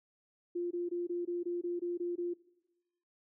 sine tone bursts, 349.2 Hz, F4, in tune, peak -32 dBFS, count 10, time 0.55-2.339 s, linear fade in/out 10 ms, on 160 ms, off 21 ms, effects noise-tail reverb RT60 1.0 s tail -19 dB re dry

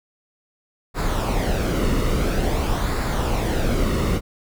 brown noise with flanger, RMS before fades -21 dBFS, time 0.94-4.21 s, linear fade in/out 50 ms, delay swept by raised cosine 0.33 to 1.25 ms, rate 0.49 Hz, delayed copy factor -0.5, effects none

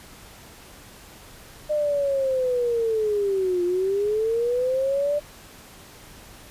sine linear two-way sweep, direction down then up, 608 to 349.2 to 593 Hz, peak -20 dBFS, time 1.69-5.2 s, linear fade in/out 20 ms, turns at 3.64 s, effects pink hiss -46 dBFS RMS until 6.5 s + resampled to 32000 Hz

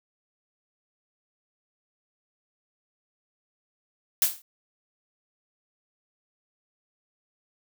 blue noise with exponential decay, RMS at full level -17 dBFS, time 4.22-4.42 s, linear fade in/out 2 ms, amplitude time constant 43 ms, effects none

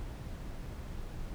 brown noise, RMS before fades -41 dBFS, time 0-1.34 s, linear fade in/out 0 ms, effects none

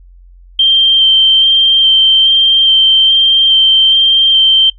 sine tone with vibrato, 3145 Hz, G7, 5 cents sharp, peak -4 dBFS, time 0.59-4.7 s, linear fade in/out 5 ms, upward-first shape square, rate 1.2 Hz, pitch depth 9 cents each way, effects noise-tail reverb RT60 0.1 s tail -20 dB re dry + added 44 Hz sine -36 dBFS peak until 4.78 s

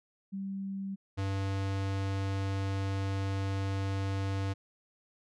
sine / square tone pair in turn, 194.9 / 97.45 Hz, G3 / G2, -10 / -10 cents, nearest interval octave, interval 1200 cents, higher first, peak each -34 / -31 dBFS, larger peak second, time 0.32-0.96 / 1.17-4.54 s, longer second, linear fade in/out 20 ms, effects low-pass 6000 Hz 12 dB/octave

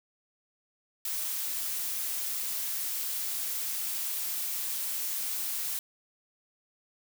blue noise, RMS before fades -33 dBFS, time 1.05-5.79 s, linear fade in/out 2 ms, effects none

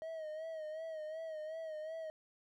triangle tone with vibrato, 632 Hz, D#5, 27 cents sharp, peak -39 dBFS, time 0.02-2.1 s, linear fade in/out 0 ms, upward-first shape sine, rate 2.7 Hz, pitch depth 56 cents each way, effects none

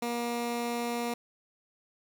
15% pulse tone, 237.6 Hz, A#3, 33 cents sharp, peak -24 dBFS, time 0.02-1.14 s, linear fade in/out 5 ms, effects none

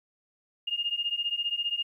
sine beating tone pair, 2825 / 2840 Hz, F7 / F7, +19 / +28 cents, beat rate 15 Hz, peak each -31 / -30 dBFS, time 0.67-1.83 s, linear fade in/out 10 ms, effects 11-bit

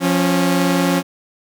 sawtooth tone pair together, 176.1 / 275.1 Hz, F3 / C#4, +15 / -13 cents, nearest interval minor sixth, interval 772 cents, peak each -13 dBFS, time 0-1.03 s, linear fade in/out 50 ms, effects none

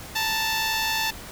10% pulse tone pair together, 881.4 / 932.3 Hz, A5 / A#5, +3 / 0 cents, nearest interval minor second, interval 97 cents, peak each -15 / -25 dBFS, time 0.15-1.11 s, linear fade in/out 10 ms, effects pink hiss -40 dBFS RMS until 1.31 s

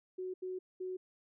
sine tone bursts at uneven times, 370 Hz, F#4, in tune, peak -37 dBFS, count 3, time 0.18-0.34 / 0.42-0.59 / 0.8-0.97 s, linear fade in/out 10 ms, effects none

